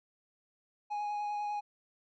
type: tone with vibrato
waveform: triangle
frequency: 830.6 Hz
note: G#5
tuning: in tune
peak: -31 dBFS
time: 0.9-1.61 s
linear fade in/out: 20 ms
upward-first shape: square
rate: 10 Hz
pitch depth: 9 cents each way
effects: resampled to 16000 Hz